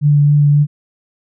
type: tone with vibrato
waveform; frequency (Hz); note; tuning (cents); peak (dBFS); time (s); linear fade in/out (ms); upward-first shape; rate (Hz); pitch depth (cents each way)
sine; 146; D3; -10; -7; 0.01-0.67; 50; triangle; 3.7; 15
effects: none